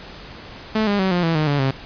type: tone with pitch steps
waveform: sawtooth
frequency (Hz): 217.7 / 203.1 / 189.52 / 176.83 / 164.99 / 153.94 / 143.63 / 134.01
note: A3 / G#3 / F#3 / F3 / E3 / D#3 / D3 / C3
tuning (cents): -18 / -38 / +42 / +22 / +2 / -18 / -38 / +42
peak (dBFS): -13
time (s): 0.75-1.71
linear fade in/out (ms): 5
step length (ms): 120
effects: pink hiss -38 dBFS RMS until 1.85 s + resampled to 11025 Hz